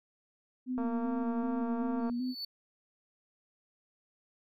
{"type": "tone with vibrato", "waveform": "sine", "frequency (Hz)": 246.9, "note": "B3", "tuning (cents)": 0, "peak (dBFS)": -31, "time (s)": [0.66, 2.35], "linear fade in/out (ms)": 50, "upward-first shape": "square", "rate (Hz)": 2.6, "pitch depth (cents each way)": 48}
{"type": "click train", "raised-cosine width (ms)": 1, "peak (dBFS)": -27, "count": 304, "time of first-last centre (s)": [0.78, 2.097], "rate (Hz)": 230}
{"type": "tone with exponential growth", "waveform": "triangle", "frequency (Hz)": 4475, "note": "C#8", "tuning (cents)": 16, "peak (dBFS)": -33, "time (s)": [1.99, 2.45], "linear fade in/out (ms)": 5, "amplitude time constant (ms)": 98}
{"effects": []}